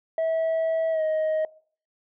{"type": "tone with pitch glide", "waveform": "sine", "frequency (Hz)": [649, 626.9], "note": ["E5", "D#5"], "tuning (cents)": [-27, 13], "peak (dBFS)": -19, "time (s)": [0.18, 1.45], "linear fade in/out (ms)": 2, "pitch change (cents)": -60, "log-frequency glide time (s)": [0.91, 1.02], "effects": ["noise-tail reverb RT60 0.5 s tail -24 dB re dry", "tanh soft clip ceiling -21 dBFS"]}